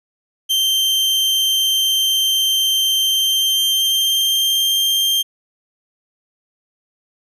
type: tone with pitch glide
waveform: 40% pulse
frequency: 3136 to 3174 Hz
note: G7 to G7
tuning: 0 to +21 cents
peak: -13 dBFS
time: 0.49-5.23 s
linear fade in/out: 20 ms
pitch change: +21 cents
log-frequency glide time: 2.99-4.75 s
effects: none